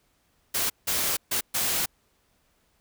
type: noise bursts at uneven times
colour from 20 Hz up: white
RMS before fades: -26 dBFS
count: 4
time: 0.54-0.7 / 0.87-1.17 / 1.31-1.41 / 1.54-1.86 s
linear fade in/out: 10 ms
effects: pink hiss -68 dBFS RMS until 2.8 s